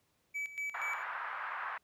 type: tone with tremolo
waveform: triangle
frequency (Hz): 2292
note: D7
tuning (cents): -43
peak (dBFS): -33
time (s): 0.34-1.04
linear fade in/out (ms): 20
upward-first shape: square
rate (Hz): 4.2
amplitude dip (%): 75
type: band-pass noise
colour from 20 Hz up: pink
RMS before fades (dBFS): -40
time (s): 0.74-1.78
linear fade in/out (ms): 5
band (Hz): 1000 to 1700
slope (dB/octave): 24
effects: pink hiss -75 dBFS RMS until 1.83 s + high-pass 60 Hz 12 dB/octave